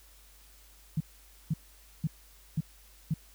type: tone bursts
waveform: sine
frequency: 157.3 Hz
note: D#3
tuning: 19 cents sharp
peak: -25 dBFS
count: 5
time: 0.97-3.14 s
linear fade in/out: 5 ms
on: 34 ms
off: 500 ms
effects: added 50 Hz sine -57 dBFS peak until 3.34 s + white hiss -59 dBFS RMS until 3.34 s